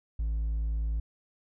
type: tone with hard clipping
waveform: sine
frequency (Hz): 55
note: A1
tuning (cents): 0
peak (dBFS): -28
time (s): 0.19-1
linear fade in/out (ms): 5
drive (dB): 2
effects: none